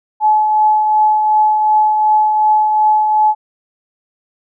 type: tone with tremolo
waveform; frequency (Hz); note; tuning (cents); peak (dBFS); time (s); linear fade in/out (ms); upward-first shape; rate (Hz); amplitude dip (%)
sine; 856; A5; -48; -7; 0.2-3.35; 50; triangle; 2.7; 40
effects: none